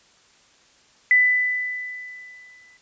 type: tone with exponential decay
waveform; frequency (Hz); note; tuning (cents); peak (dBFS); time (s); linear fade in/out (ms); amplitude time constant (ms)
sine; 1995; B6; +17; -11; 1.11-2.77; 1; 360
effects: white hiss -56 dBFS RMS until 2.81 s + resampled to 16000 Hz